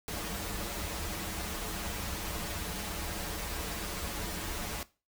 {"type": "noise with comb filter", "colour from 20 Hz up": "pink", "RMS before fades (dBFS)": -37, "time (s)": [0.08, 4.83], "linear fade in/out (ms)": 0, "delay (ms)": 7.8, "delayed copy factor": -1, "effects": ["noise-tail reverb RT60 0.3 s tail -18 dB re dry"]}